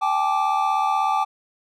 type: chord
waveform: triangle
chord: G suspended second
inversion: none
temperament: equal with one note detuned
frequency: 784 / 860.4 / 1174.7 Hz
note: G5 / A5 / D6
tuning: 0 / -39 / 0 cents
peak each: -21 dBFS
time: 0.01-1.25 s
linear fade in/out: 20 ms
effects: none